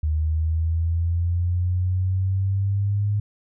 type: exponential sweep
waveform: sine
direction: up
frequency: 76.5 to 104 Hz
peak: -19 dBFS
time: 0.03-3.2 s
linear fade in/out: 5 ms
effects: none